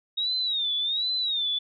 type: tone with vibrato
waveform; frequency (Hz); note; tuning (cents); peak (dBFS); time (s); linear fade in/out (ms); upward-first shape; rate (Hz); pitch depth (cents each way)
sine; 3738; A#7; +4; -24; 0.17-1.59; 10; sine; 1.3; 140
effects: none